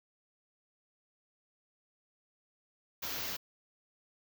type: band-stop noise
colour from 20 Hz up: white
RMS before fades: -38 dBFS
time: 3.02-3.37 s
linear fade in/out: 10 ms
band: 6600 to 13000 Hz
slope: 48 dB/octave
effects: none